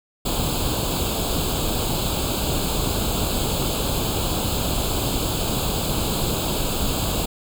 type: noise with comb filter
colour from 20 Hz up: pink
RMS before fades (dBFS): -23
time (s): 0.25-7.26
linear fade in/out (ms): 10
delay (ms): 0.26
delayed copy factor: +0.9
effects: none